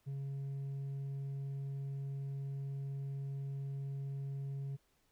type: tone with hard clipping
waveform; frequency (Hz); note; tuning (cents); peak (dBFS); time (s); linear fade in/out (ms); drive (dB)
triangle; 137.9; C#3; -9; -37; 0.06-4.77; 20; 1
effects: pink hiss -75 dBFS RMS until 5.11 s